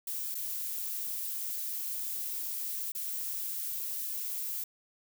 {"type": "noise with dropouts", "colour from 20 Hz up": "violet", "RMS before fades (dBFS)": -36, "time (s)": [0.07, 4.64], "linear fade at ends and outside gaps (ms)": 5, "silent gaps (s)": [[0.346, 0.35], [2.92, 2.949]], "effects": []}